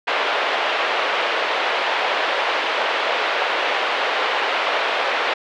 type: band-pass noise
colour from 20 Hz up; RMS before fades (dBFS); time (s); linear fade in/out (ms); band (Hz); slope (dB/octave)
pink; -21; 0.07-5.34; 10; 490 to 3400; 24
effects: none